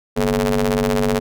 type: ring-modulated tone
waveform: sawtooth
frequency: 97.7 Hz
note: G2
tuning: 5 cents flat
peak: -9 dBFS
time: 0.16-1.2 s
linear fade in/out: 20 ms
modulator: 334 Hz
effects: none